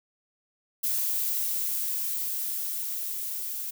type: noise with level ramp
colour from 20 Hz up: violet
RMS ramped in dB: -27 to -34 dBFS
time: 0.83-3.71 s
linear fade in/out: 10 ms
effects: none